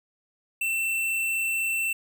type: tone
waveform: square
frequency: 2684 Hz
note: E7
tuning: 31 cents sharp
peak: -25 dBFS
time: 0.61-1.93 s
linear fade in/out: 5 ms
effects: none